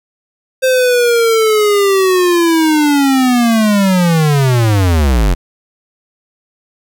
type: linear sweep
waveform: square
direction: down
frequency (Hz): 523.3 to 41.2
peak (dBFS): -9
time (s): 0.62-5.35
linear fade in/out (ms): 20
effects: none